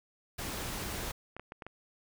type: noise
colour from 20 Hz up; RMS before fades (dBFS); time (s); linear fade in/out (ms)
pink; -38; 0.38-1.12; 10
type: clicks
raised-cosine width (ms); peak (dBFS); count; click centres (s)
0.5; -28; 7; 1.036 / 1.107 / 1.366 / 1.396 / 1.521 / 1.622 / 1.666
effects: none